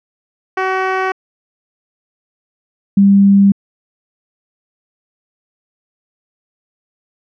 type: tone pair in turn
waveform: 10% pulse / sine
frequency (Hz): 377.5 / 198.42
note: F#4 / G3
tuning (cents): +35 / +21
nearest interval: major seventh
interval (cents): 1114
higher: first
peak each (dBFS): -5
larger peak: neither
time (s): 0.57-1.12 / 2.97-3.52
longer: neither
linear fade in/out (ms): 5
effects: low-pass 2000 Hz 12 dB/octave